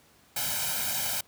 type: noise with comb filter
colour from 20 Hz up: white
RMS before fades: -30 dBFS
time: 0.36-1.21 s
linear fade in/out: 5 ms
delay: 1.3 ms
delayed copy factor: +0.95
effects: pink hiss -60 dBFS RMS until 1.27 s + high-pass 80 Hz 12 dB/octave